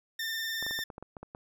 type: tone with vibrato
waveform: 20% pulse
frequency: 1800 Hz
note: A6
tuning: 39 cents sharp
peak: -27 dBFS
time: 0.19-0.84 s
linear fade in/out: 5 ms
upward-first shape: triangle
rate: 20 Hz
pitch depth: 39 cents each way
type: clicks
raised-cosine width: 1 ms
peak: -28 dBFS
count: 10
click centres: 0.626 / 0.665 / 0.71 / 0.79 / 0.902 / 0.981 / 1.026 / 1.168 / 1.23 / 1.349 s
effects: none